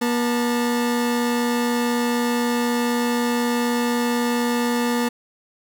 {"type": "tone pair together", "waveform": "30% pulse", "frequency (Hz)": [240.1, 881.7], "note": ["B3", "A5"], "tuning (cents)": [-49, 3], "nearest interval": "octave + major seventh", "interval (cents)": 2252, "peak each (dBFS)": [-17, -25], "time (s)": [0.01, 5.09], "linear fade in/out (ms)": 10, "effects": []}